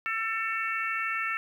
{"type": "harmonic tone", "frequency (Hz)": 446.8, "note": "A4", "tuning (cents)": 27, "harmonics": [3, 4, 5, 6], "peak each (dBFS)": [-32, -33, -34, -35], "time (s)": [0.06, 1.37], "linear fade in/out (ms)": 0, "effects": ["10-bit"]}